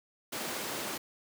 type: high-pass noise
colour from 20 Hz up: pink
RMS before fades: -37 dBFS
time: 0.32-0.98 s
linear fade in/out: 10 ms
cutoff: 250 Hz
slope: 12 dB/octave
effects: none